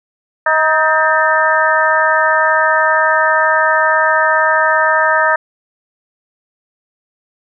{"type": "harmonic tone with a mistuned harmonic", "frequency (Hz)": 315.1, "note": "D#4", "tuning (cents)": 22, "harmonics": [2, 3, 4, 5, 6], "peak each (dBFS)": [-16, -16, -16, -16, -16], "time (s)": [0.46, 5.36], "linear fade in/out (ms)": 5, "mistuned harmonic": 6, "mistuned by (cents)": -82, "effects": []}